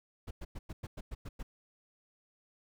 brown noise bursts, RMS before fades -40 dBFS, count 9, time 0.27-1.43 s, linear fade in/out 10 ms, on 40 ms, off 100 ms, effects none

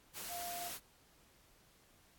sine tone in noise, 700 Hz, F5, 4 cents sharp, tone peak -43 dBFS, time 0.28-0.71 s, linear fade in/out 50 ms, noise white, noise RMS -45 dBFS, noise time 0.13-0.8 s, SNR -1 dB, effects pink hiss -67 dBFS RMS until 2.18 s + AAC 64 kbps

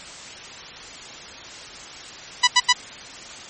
10% pulse tone bursts, 987.8 Hz, B5, in tune, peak -3 dBFS, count 3, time 2.43-2.729 s, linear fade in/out 10 ms, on 45 ms, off 82 ms, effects white hiss -38 dBFS RMS until 3.49 s + MP3 32 kbps

